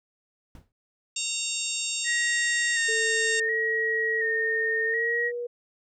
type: noise with exponential decay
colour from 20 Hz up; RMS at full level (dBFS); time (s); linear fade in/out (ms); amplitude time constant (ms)
brown; -41; 0.55-0.72; 2; 36
type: harmonic tone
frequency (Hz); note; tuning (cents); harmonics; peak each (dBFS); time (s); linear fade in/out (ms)
922; A#5; -19; 3 / 4 / 5 / 6 / 7 / 8 / 9; -34 / -34 / -39 / -37 / -39 / -32 / -37; 1.16-3.4; 5
type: tone with vibrato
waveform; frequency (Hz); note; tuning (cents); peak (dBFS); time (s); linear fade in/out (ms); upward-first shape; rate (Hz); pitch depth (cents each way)
sine; 1869; A#6; +4; -24; 2.04-5.32; 50; square; 0.69; 29
type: tone with pitch glide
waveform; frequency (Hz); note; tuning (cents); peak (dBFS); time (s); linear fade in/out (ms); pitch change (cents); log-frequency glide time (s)
sine; 443.9 to 481.3; A4 to B4; +15 to -45; -29; 2.88-5.47; 10; +140; 4.84-5.31
effects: none